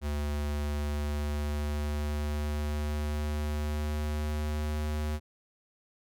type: tone with pitch glide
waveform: square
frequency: 73.42 to 75.7 Hz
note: D2 to D#2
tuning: 0 to -47 cents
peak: -30 dBFS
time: 0.01-5.2 s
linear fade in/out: 50 ms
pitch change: +53 cents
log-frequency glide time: 0.8-4.83 s
effects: none